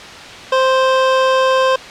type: tone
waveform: 25% pulse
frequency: 523.3 Hz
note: C5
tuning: in tune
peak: -7 dBFS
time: 0.52-1.76 s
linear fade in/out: 5 ms
effects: white hiss -32 dBFS RMS until 1.9 s + low-pass 4000 Hz 12 dB/octave